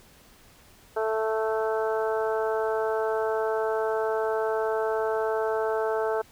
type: harmonic tone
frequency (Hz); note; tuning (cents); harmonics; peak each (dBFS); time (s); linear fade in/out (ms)
220; A3; 0; 2 / 3 / 4 / 5 / 6 / 7; -26 / -30 / -32 / -40 / -36 / -38; 0.96-6.22; 10
effects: pink hiss -55 dBFS RMS until 6.31 s